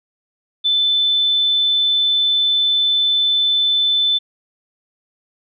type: tone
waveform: sine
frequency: 3520 Hz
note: A7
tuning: in tune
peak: -13 dBFS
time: 0.64-4.19 s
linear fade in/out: 20 ms
effects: none